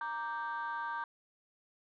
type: chord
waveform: sine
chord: G minor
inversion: first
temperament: equal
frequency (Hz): 932.3 / 1174.7 / 1568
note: Bb5 / D6 / G6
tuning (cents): 0 / 0 / 0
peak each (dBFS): -37 / -40 / -39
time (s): 0.01-1.04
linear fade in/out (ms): 2
effects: tanh soft clip ceiling -30 dBFS